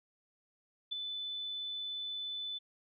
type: tone with ADSR envelope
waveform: sine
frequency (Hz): 3503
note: A7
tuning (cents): -8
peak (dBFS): -31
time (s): 0.91-2.59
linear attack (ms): 17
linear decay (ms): 5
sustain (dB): -6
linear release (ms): 19
effects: none